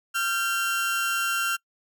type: tone pair together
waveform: 30% pulse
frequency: 1379.5 / 1568 Hz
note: F6 / G6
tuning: -22 / 0 cents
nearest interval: major second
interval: 222 cents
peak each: -22 / -27 dBFS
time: 0.14-1.57 s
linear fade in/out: 20 ms
effects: noise-tail reverb RT60 0.1 s tail -25 dB re dry